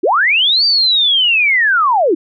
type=linear two-way sweep; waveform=sine; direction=up then down; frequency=285.5 to 4699 to 285.5 Hz; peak=-9 dBFS; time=0.03-2.15 s; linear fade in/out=10 ms; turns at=0.65 s; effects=none